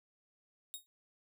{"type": "tone with exponential decay", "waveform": "10% pulse", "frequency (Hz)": 3751, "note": "A#7", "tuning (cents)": 10, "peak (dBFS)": -30, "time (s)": [0.74, 0.86], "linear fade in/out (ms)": 0, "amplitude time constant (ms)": 25, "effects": []}